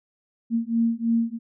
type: beating tone pair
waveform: sine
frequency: 228.8 / 231.9 Hz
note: A#3 / A#3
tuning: -32 / -9 cents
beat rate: 3.1 Hz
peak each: -23 dBFS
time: 0.5-1.39 s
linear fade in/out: 50 ms
effects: none